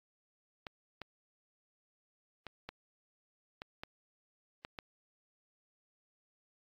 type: clicks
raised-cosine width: 0.3 ms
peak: -26 dBFS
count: 8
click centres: 0.668 / 1.017 / 2.467 / 2.69 / 3.619 / 3.835 / 4.649 / 4.788 s
effects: AAC 32 kbps